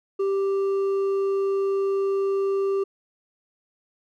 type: tone with hard clipping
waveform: sine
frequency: 392 Hz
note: G4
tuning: in tune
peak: -22 dBFS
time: 0.19-2.84 s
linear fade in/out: 10 ms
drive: 4 dB
effects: none